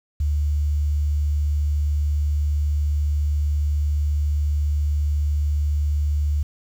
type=tone with quantisation; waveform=sine; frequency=73.8 Hz; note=D2; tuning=9 cents sharp; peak=-18 dBFS; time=0.2-6.43 s; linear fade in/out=5 ms; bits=8; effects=none